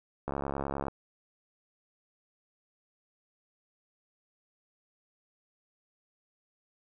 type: click train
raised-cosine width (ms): 1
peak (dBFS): -19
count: 43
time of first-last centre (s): 0.28-0.883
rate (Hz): 69.7
effects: none